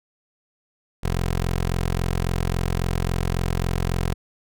15% pulse tone, 43.65 Hz, F1, in tune, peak -15 dBFS, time 1.03-4.14 s, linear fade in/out 10 ms, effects none

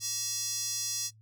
square tone with high-pass filter, 380 Hz, F#4, 46 cents sharp, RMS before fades -34 dBFS, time 0-1.11 s, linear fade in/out 50 ms, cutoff 5500 Hz, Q 3.4, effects noise-tail reverb RT60 0.1 s tail -18 dB re dry + added 109 Hz sine -55 dBFS peak until 1.21 s

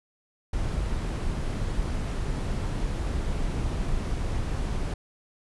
brown noise, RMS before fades -28 dBFS, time 0.53-4.94 s, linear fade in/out 5 ms, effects resampled to 24000 Hz

